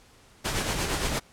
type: noise with tremolo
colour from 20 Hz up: pink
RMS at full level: -26 dBFS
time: 0.44-1.2 s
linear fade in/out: 20 ms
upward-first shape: sine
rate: 8.6 Hz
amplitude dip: 45%
effects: pink hiss -56 dBFS RMS until 1.32 s + low-pass 10000 Hz 12 dB/octave